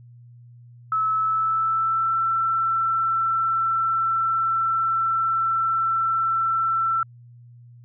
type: tone with pitch glide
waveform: sine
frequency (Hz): 1300 to 1338.9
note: E6 to E6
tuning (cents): -24 to +27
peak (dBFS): -19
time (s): 0.92-7.03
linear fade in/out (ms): 2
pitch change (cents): +51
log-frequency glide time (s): 1.13-2.17
effects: added 120 Hz sine -44 dBFS peak until 7.84 s